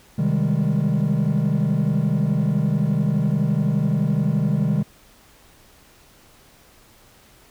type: chord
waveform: triangle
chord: Ab major seventh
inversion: first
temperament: equal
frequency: 130.81 / 155.56 / 196 / 207.7 Hz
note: C3 / Eb3 / G3 / Ab3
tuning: 0 / 0 / 0 / 0 cents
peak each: -21 / -18 / -21 / -22 dBFS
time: 0.18-4.83 s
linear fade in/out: 10 ms
effects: tanh soft clip ceiling -11 dBFS + pink hiss -52 dBFS RMS until 7.5 s